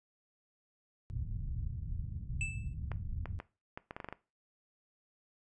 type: low-pass noise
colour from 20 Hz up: white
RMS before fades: -39 dBFS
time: 1.1-3.39 s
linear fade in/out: 0 ms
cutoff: 120 Hz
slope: 24 dB/octave
type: tone with exponential decay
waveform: square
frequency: 2637 Hz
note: E7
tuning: in tune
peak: -33 dBFS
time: 2.41-2.74 s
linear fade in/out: 1 ms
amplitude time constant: 70 ms
type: clicks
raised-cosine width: 0.5 ms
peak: -26 dBFS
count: 10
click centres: 2.917 / 3.257 / 3.401 / 3.775 / 3.909 / 3.965 / 4.002 / 4.045 / 4.087 / 4.126 s
effects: noise-tail reverb RT60 0.3 s tail -19 dB re dry + resampled to 22050 Hz